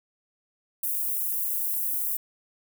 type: high-pass noise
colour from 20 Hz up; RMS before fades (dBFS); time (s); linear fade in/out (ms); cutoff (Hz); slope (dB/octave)
white; -28; 0.83-2.17; 5; 11000; 24
effects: none